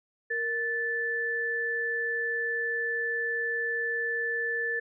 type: tone pair together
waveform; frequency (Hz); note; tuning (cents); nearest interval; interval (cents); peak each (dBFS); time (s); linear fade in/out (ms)
sine; 466.2 / 1752.5; A#4 / A6; 0 / -7; octave + major seventh; 2293; -34 / -28; 0.3-4.8; 10
effects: none